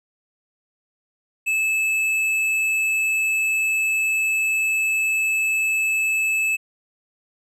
triangle tone with tanh clipping, 2611 Hz, E7, 17 cents flat, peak -20 dBFS, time 1.46-6.57 s, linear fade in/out 20 ms, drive 13 dB, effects none

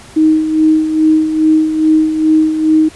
sine tone with tremolo, 313.3 Hz, D#4, 12 cents sharp, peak -5 dBFS, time 0.16-2.89 s, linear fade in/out 10 ms, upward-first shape sine, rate 2.4 Hz, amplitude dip 60%, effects pink hiss -37 dBFS RMS until 2.95 s + resampled to 24000 Hz

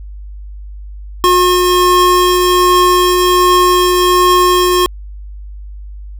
square tone pair together, 360.1 / 1079 Hz, F#4 / C#6, -47 / -47 cents, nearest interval octave + perfect fifth, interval 1900 cents, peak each -11 dBFS, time 1.24-4.86 s, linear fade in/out 0 ms, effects added 50 Hz sine -26 dBFS peak until 6.19 s

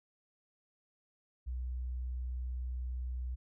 sine tone, 62.3 Hz, B1, 16 cents sharp, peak -35 dBFS, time 1.46-3.36 s, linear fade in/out 20 ms, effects none

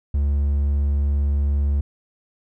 triangle tone, 71.2 Hz, C#2, 47 cents sharp, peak -15 dBFS, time 0.14-1.81 s, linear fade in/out 5 ms, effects none

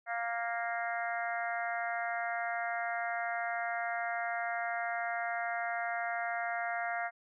harmonic tone, 233.1 Hz, A#3, in tune, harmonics 3 / 4 / 5 / 6 / 7 / 8 / 9, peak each -35 / -48 / -47 / -40 / -42 / -42 / -43 dBFS, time 0.06-7.11 s, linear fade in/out 50 ms, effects none

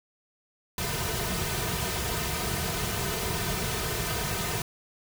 pink noise with comb filter, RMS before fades -30 dBFS, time 0.78-4.62 s, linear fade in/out 2 ms, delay 3.6 ms, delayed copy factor -0.85, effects none

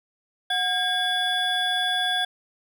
triangle tone cluster, 734 / 1616 / 3420 Hz, F#5 / G#6 / A7, -14 / -48 / -50 cents, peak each -26 / -25 / -23 dBFS, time 0.5-2.25 s, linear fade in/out 5 ms, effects none

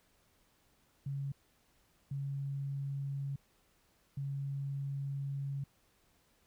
sine tone bursts at uneven times, 138.9 Hz, C#3, 4 cents sharp, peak -35 dBFS, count 3, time 1.06-1.32 / 2.11-3.36 / 4.17-5.64 s, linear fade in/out 5 ms, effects pink hiss -71 dBFS RMS until 6.46 s

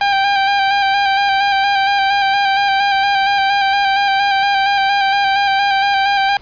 sawtooth tone with vibrato, 792 Hz, G5, 18 cents sharp, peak -8 dBFS, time 0.01-6.37 s, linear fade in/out 2 ms, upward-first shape square, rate 4.3 Hz, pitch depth 24 cents each way, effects pink hiss -42 dBFS RMS until 6.41 s + resampled to 11025 Hz

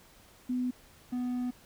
sine / triangle tone pair in turn, 250.2 / 247.9 Hz, B3 / B3, +23 / +7 cents, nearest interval unison, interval 16 cents, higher first, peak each -28 dBFS, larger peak neither, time 0.49-0.71 / 1.12-1.51 s, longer second, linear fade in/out 10 ms, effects pink hiss -58 dBFS RMS until 1.65 s

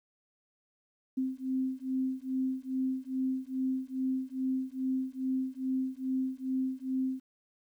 sine beating tone pair, 260 / 262.4 Hz, C4 / C4, -11 / +5 cents, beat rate 2.4 Hz, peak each -33 / -33 dBFS, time 1.17-7.2 s, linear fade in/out 10 ms, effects 11-bit

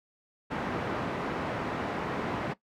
pink band-pass noise, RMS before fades -33 dBFS, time 0.5-2.54 s, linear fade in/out 20 ms, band 150 to 1600 Hz, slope 12 dB/octave, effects noise-tail reverb RT60 0.1 s tail -17 dB re dry

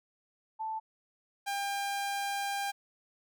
sine / sawtooth tone pair in turn, 880 / 799.5 Hz, A5 / G5, 0 / +34 cents, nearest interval major second, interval 166 cents, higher first, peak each -33 / -28 dBFS, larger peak second, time 0.59-0.8 / 1.46-2.72 s, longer second, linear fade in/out 20 ms, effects none

